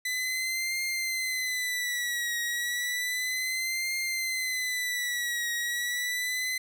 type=tone with vibrato; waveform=sawtooth; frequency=2000 Hz; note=B6; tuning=21 cents sharp; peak=-25 dBFS; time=0.05-6.58 s; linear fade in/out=5 ms; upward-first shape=triangle; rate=0.32 Hz; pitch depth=96 cents each way; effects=none